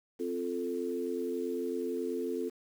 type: chord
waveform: sine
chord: F major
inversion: second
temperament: equal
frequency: 261.6 / 349.2 / 440 Hz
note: C4 / F4 / A4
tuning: 0 / 0 / 0 cents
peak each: -37 / -36 / -35 dBFS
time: 0.19-2.5 s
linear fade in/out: 20 ms
effects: 9-bit